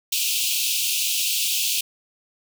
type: high-pass noise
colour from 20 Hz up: pink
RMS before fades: -23 dBFS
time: 0.12-1.81 s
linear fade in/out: 5 ms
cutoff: 2500 Hz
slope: 96 dB/octave
effects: none